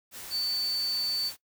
sine tone in noise, 4500 Hz, C#8, 25 cents sharp, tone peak -26 dBFS, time 0.3-1.32 s, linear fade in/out 50 ms, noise white, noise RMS -42 dBFS, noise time 0.11-1.37 s, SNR +13 dB, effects noise-tail reverb RT60 0.1 s tail -18 dB re dry

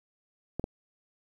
clicks, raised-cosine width 2 ms, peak -18 dBFS, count 2, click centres 0.596 / 0.641 s, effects 9-bit

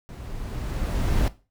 brown noise with level ramp, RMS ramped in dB -38 to -20 dBFS, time 0.09-1.28 s, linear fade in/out 0 ms, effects noise-tail reverb RT60 0.3 s tail -17 dB re dry

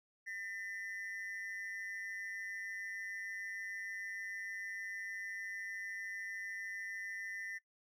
triangle ring-modulated tone, 1900 Hz, A#6, 33 cents sharp, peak -37 dBFS, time 0.26-7.59 s, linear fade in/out 20 ms, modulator 96.7 Hz, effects noise-tail reverb RT60 0.1 s tail -21 dB re dry

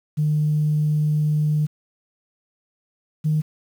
sine tone pair in turn, 151.4 / 154.14 Hz, D#3 / D#3, -47 / -16 cents, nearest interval unison, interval 31 cents, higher second, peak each -16 dBFS, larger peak neither, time 0.17-1.67 / 3.24-3.42 s, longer first, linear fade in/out 20 ms, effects tanh soft clip ceiling -12 dBFS + 8-bit

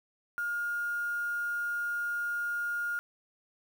sine tone with quantisation, 1420 Hz, F6, 28 cents sharp, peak -30 dBFS, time 0.38-2.99 s, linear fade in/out 0 ms, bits 8, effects none

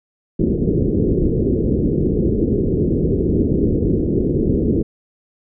white low-pass noise, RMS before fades -17 dBFS, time 0.39-4.83 s, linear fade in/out 10 ms, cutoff 430 Hz, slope 48 dB/octave, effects none

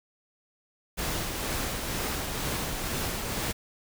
pink noise with tremolo, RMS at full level -30 dBFS, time 0.97-3.53 s, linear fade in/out 20 ms, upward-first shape triangle, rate 2.1 Hz, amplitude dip 35%, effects none

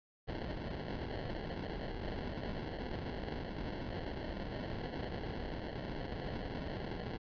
pink noise with sample-and-hold, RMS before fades -41 dBFS, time 0.27-7.18 s, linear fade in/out 20 ms, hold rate 1225 Hz, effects resampled to 11025 Hz

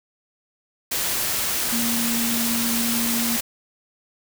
sine tone in noise, 233.1 Hz, A#3, in tune, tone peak -24 dBFS, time 1.72-3.37 s, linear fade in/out 10 ms, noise white, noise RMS -24 dBFS, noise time 0.91-3.41 s, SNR -3 dB, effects none

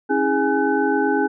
sine tone cluster, 274.3 / 322.4 / 412.3 / 832 / 1509 Hz, C#4 / E4 / G#4 / G#5 / F#6, -18 / -38 / -13 / +3 / +34 cents, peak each -22 / -24 / -21 / -23 / -25 dBFS, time 0.09-1.28 s, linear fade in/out 20 ms, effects none

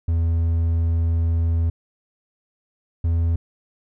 triangle tone pair in turn, 83 / 83.48 Hz, E2 / E2, +12 / +22 cents, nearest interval unison, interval 10 cents, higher second, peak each -15 dBFS, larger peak neither, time 0.08-1.7 / 3.04-3.36 s, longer first, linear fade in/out 5 ms, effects none

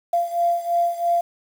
sine beating tone pair, 689 / 692 Hz, F5 / F5, -24 / -16 cents, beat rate 3 Hz, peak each -20 / -23 dBFS, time 0.13-1.21 s, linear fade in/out 5 ms, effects 7-bit

